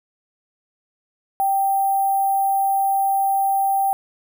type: tone with sample-and-hold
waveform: sine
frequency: 784 Hz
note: G5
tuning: in tune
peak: -16 dBFS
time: 1.4-3.93 s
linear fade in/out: 0 ms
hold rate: 11025 Hz
effects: none

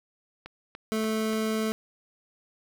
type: click train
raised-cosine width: 0.3 ms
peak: -24 dBFS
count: 4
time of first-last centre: 0.46-1.332 s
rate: 3.44 Hz
type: tone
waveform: 25% pulse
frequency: 219 Hz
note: A3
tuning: 8 cents flat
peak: -22 dBFS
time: 0.92-1.72 s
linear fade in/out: 0 ms
effects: 10-bit

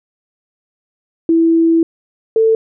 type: tone pair in turn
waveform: sine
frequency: 329.6 / 445.8 Hz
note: E4 / A4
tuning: 0 / +23 cents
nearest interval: perfect fourth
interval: 523 cents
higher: second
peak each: -8 dBFS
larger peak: neither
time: 1.29-1.83 / 2.36-2.55 s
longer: first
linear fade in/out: 2 ms
effects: none

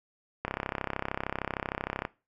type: click train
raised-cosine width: 0.5 ms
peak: -15 dBFS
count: 54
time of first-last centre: 0.45-2.051 s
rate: 33.1 Hz
effects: noise-tail reverb RT60 0.3 s tail -20 dB re dry

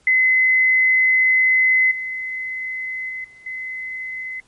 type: tone with level steps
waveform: sine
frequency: 2039 Hz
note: C7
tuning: 45 cents flat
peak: -12 / -24 / -26 / -43 / -26 dBFS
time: 0.07-4.4 s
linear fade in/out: 2 ms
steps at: 1.91 / 3.09 / 3.24 / 3.46 s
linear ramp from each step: 5 ms
effects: pink hiss -58 dBFS RMS until 4.47 s + MP3 48 kbps

